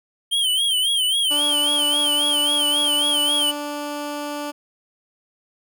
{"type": "tone with vibrato", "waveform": "square", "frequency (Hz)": 3136, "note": "G7", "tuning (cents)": 0, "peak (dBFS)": -18, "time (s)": [0.31, 3.52], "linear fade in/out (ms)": 20, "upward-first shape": "sine", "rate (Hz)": 3.7, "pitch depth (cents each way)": 100}
{"type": "tone", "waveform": "15% pulse", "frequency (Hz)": 292.5, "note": "D4", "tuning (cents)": -7, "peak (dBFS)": -20, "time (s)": [1.3, 4.52], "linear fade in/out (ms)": 20}
{"effects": []}